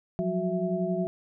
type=tone cluster; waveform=sine; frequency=175.9 / 186.9 / 367.6 / 661 Hz; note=F3 / F#3 / F#4 / E5; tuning=+13 / +18 / -11 / +5 cents; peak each=-31 dBFS; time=0.19-1.07 s; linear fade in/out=0 ms; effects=none